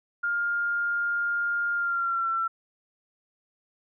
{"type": "tone with pitch glide", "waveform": "sine", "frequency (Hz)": [1408, 1347.5], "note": ["F6", "E6"], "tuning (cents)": [14, 38], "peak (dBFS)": -24, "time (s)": [0.23, 2.48], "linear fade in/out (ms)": 10, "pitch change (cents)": -76, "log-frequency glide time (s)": [1.74, 2.32], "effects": []}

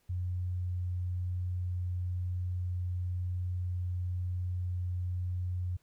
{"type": "tone", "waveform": "sine", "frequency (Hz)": 89.9, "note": "F#2", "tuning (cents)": -49, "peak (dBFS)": -31, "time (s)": [0.09, 5.77], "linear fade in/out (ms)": 10, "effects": ["pink hiss -72 dBFS RMS until 5.82 s"]}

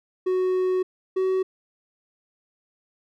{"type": "tone pair in turn", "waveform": "triangle", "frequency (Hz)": [370, 376.5], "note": ["F#4", "F#4"], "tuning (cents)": [0, 30], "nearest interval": "unison", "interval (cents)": 30, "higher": "second", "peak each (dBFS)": -18, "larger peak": "neither", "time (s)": [[0.26, 0.83], [1.16, 1.43]], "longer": "first", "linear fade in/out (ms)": 10, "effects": []}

